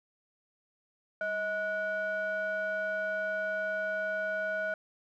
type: ring-modulated tone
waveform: triangle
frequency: 415.3 Hz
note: G#4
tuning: in tune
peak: -25 dBFS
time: 1.21-4.74 s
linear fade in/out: 2 ms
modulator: 1050 Hz
effects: none